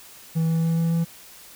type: tone with pitch steps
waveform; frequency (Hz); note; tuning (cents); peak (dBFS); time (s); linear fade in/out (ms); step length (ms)
triangle; 162.6 / 163.64 / 164.68 / 165.73 / 166.79; E3 / E3 / E3 / E3 / E3; -23 / -12 / -1 / +10 / +21; -17; 0.35-1.05; 20; 140
effects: white hiss -46 dBFS RMS until 1.55 s